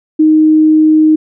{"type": "tone", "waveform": "sine", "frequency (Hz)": 311.1, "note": "D#4", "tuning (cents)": 0, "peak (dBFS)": -4, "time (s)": [0.19, 1.16], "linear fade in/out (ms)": 10, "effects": []}